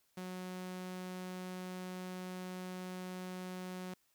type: tone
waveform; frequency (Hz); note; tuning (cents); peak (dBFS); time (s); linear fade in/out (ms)
sawtooth; 183.4; F#3; -15; -38; 0.17-3.94; 5
effects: white hiss -75 dBFS RMS until 4.14 s